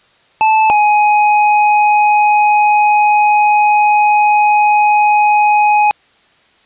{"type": "tone pair in turn", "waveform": "square", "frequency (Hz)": [874, 837.5], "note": ["A5", "G#5"], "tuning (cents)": [-12, 14], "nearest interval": "minor second", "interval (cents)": 74, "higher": "first", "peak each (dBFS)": -8, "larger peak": "neither", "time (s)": [[0.41, 0.7], [0.7, 5.91]], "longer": "second", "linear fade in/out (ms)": 0, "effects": ["white hiss -51 dBFS RMS until 6.65 s", "resampled to 8000 Hz"]}